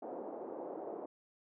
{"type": "band-pass noise", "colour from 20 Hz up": "pink", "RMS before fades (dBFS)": -44, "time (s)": [0.02, 1.06], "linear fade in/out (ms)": 5, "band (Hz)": [320, 740], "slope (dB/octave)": 24, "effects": []}